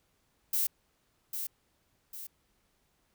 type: noise with echo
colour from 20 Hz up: violet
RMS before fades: -29 dBFS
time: 0.53-0.67 s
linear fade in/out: 5 ms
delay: 800 ms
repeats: 2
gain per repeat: -7 dB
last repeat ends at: 2.27 s
effects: pink hiss -73 dBFS RMS until 3.14 s